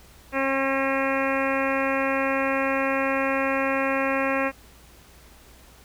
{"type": "harmonic tone", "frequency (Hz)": 270, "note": "C#4", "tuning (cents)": -45, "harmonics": [1, 2, 3, 4, 5, 6, 7, 8, 9, 10], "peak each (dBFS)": [-28, -26, -33, -30, -34, -32, -32, -35, -32, -37], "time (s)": [0.32, 4.52], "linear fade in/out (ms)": 50, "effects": ["added 60 Hz sine -52 dBFS peak until 5.84 s", "pink hiss -52 dBFS RMS until 5.84 s"]}